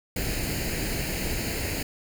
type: noise with comb filter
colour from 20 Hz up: pink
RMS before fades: -29 dBFS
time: 0.16-1.83 s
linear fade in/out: 5 ms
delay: 0.43 ms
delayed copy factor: +0.7
effects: none

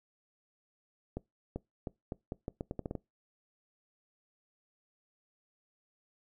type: accelerating click train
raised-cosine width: 2 ms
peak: -23 dBFS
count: 12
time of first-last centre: 1.17-2.952 s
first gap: 390 ms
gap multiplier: 0.8
effects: noise-tail reverb RT60 0.2 s tail -23 dB re dry

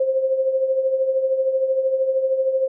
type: tone with tremolo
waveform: sine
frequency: 528 Hz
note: C5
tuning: 16 cents sharp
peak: -14 dBFS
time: 0-2.68 s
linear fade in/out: 5 ms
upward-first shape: triangle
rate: 13 Hz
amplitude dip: 65%
effects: none

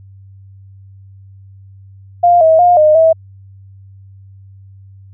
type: tone with pitch steps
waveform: sine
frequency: 700 / 642 / 709 / 613 / 648 Hz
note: F5 / E5 / F5 / D#5 / E5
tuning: +4 / -46 / +26 / -26 / -30 cents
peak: -5 dBFS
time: 2.23-3.13 s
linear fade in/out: 10 ms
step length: 180 ms
effects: added 97 Hz sine -36 dBFS peak until 5.13 s

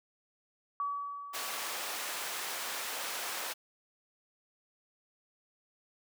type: tone with exponential decay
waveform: sine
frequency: 1140 Hz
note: C#6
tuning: 48 cents sharp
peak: -30 dBFS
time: 0.8-2.41 s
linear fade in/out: 1 ms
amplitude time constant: 350 ms
type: high-pass noise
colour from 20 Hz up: pink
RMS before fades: -38 dBFS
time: 1.33-3.54 s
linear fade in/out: 20 ms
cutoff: 740 Hz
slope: 12 dB/octave
effects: none

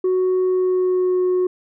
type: tone with pitch glide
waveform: sine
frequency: 370 to 365.1 Hz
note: F#4 to F#4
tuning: 0 to -23 cents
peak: -13 dBFS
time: 0.04-1.47 s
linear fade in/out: 5 ms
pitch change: -23 cents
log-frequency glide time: 0.42-1.22 s
effects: tanh soft clip ceiling -14 dBFS

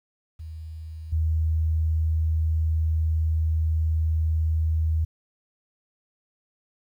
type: tone with level steps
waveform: sine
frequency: 79.6 Hz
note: D#2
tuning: 40 cents sharp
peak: -34 / -20 dBFS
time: 0.39-5.05 s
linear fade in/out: 10 ms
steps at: 1.12 s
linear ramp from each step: 10 ms
effects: 10-bit

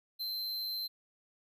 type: tone with amplitude modulation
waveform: square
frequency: 4103 Hz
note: C8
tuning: 35 cents flat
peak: -34 dBFS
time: 0.19-0.88 s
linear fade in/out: 20 ms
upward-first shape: sine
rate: 192 Hz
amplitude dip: 30%
effects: none

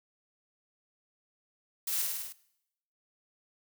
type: noise with echo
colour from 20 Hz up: blue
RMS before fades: -33 dBFS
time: 1.87-2.02 s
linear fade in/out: 5 ms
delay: 51 ms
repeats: 6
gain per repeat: -2 dB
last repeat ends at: 2.326 s
effects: noise-tail reverb RT60 0.8 s tail -20 dB re dry

